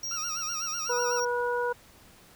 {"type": "tone", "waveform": "square", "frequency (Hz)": 5630, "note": "F8", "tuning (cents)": 13, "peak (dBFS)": -32, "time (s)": [0.03, 1.25], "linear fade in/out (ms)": 5}
{"type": "tone with vibrato", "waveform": "40% pulse", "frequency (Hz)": 1318.5, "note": "E6", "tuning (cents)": 0, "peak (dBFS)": -35, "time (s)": [0.11, 1.2], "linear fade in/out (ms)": 2, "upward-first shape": "sine", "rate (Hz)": 8, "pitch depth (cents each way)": 120}
{"type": "harmonic tone", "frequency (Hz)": 485.3, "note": "B4", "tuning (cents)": -30, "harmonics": [1, 2, 3], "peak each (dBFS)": [-28, -31, -33], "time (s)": [0.89, 1.73], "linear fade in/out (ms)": 10}
{"effects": ["pink hiss -55 dBFS RMS until 2.35 s"]}